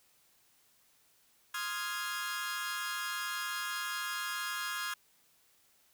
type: chord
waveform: sawtooth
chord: F minor seventh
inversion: second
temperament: equal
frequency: 1046.5 / 1244.5 / 1396.9 / 1661.2 Hz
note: C6 / Eb6 / F6 / Ab6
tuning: 0 / 0 / 0 / 0 cents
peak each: -39 / -39 / -37 / -35 dBFS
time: 1.54-4.94 s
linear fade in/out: 5 ms
effects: white hiss -68 dBFS RMS until 5.93 s